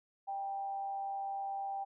sine tone with amplitude modulation, 788 Hz, G5, 9 cents sharp, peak -34 dBFS, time 0.27-1.85 s, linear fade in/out 20 ms, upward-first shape sine, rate 171 Hz, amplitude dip 35%, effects none

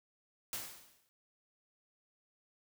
white noise with exponential decay, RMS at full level -38 dBFS, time 0.53-1.09 s, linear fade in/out 0 ms, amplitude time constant 120 ms, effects none

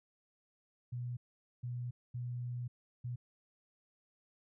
sine tone bursts at uneven times, 122.3 Hz, B2, 16 cents flat, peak -37 dBFS, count 4, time 0.92-1.17 / 1.63-1.91 / 2.14-2.68 / 3.04-3.16 s, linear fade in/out 10 ms, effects none

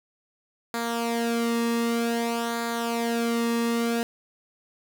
sawtooth tone with flanger, 233.1 Hz, A#3, in tune, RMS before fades -26 dBFS, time 0.74-4.03 s, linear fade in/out 0 ms, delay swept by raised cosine 0.35 to 1.34 ms, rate 0.53 Hz, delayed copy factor -0.65, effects none

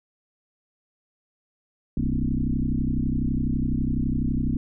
sine tone with frequency modulation, 138.59 Hz, C#3, in tune, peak -21 dBFS, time 1.97-4.57 s, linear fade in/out 2 ms, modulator 32 Hz, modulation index 4.4, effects none

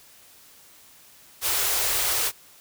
white band-stop noise, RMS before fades -24 dBFS, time 1.41-2.32 s, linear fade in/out 50 ms, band 130 to 320 Hz, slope 96 dB/octave, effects white hiss -52 dBFS RMS until 2.6 s

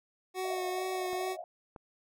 25% pulse tone with vibrato, 370 Hz, F#4, in tune, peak -29 dBFS, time 0.34-1.37 s, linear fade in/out 50 ms, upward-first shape sine, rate 2.3 Hz, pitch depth 20 cents each way
pink band-pass noise, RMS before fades -43 dBFS, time 0.44-1.44 s, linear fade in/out 2 ms, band 620 to 720 Hz, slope 96 dB/octave
clicks, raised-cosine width 1 ms, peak -32 dBFS, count 2, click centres 1.131 / 1.762 s
effects none

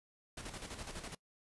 pink noise with tremolo, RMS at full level -44 dBFS, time 0.37-1.15 s, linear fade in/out 5 ms, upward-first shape square, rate 12 Hz, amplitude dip 55%, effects noise-tail reverb RT60 0.1 s tail -23 dB re dry + resampled to 24000 Hz

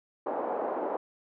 white band-pass noise, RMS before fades -32 dBFS, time 0.26-0.97 s, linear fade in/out 5 ms, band 320 to 840 Hz, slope 24 dB/octave, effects none

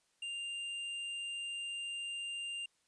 sine tone with hard clipping, 2794 Hz, F7, in tune, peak -40 dBFS, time 0.22-2.66 s, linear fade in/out 5 ms, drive 7 dB, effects white hiss -75 dBFS RMS until 2.87 s + resampled to 22050 Hz

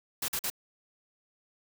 white noise bursts, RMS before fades -32 dBFS, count 3, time 0.22-0.501 s, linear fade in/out 5 ms, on 63 ms, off 46 ms, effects none

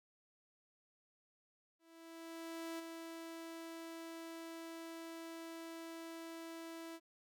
sawtooth tone with ADSR envelope, 329.6 Hz, E4, in tune, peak -38 dBFS, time 1.79-7 s, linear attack 1000 ms, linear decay 14 ms, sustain -5 dB, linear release 51 ms, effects none

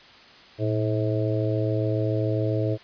harmonic tone with a mistuned harmonic, 107.2 Hz, A2, 45 cents flat, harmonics 1 / 3 / 4 / 5 / 6, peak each -24 / -29 / -30 / -31 / -32 dBFS, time 0.58-2.78 s, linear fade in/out 50 ms, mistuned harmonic 1, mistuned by +110 cents, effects white hiss -49 dBFS RMS until 2.83 s + resampled to 11025 Hz

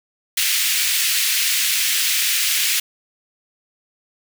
pink high-pass noise, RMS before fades -19 dBFS, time 0.37-2.8 s, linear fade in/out 5 ms, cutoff 2100 Hz, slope 24 dB/octave, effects none

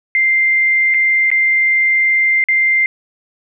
sine tone with dropouts, 2093 Hz, C7, in tune, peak -10 dBFS, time 0.15-2.86 s, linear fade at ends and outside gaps 1 ms, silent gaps 0.94-0.944 / 1.303-1.315 / 2.44-2.486 s, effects none

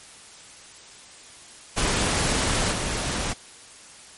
pink noise with level steps, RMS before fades -23 / -27 dBFS, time 1.76-3.34 s, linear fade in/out 20 ms, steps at 2.71 s, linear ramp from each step 20 ms, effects white hiss -46 dBFS RMS until 4.17 s + MP3 48 kbps

